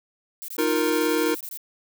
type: noise bursts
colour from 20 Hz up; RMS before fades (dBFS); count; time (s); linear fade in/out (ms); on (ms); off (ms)
violet; -35; 14; 0.42-1.574; 0; 62; 22
type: chord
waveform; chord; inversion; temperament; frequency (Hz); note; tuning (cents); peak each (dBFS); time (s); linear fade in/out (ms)
square; Eb suspended second; none; equal with one note detuned; 311.1 / 350.2 / 466.2; Eb4 / F4 / Bb4; 0 / +5 / 0; -25 / -27 / -25; 0.58-1.35; 10
effects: none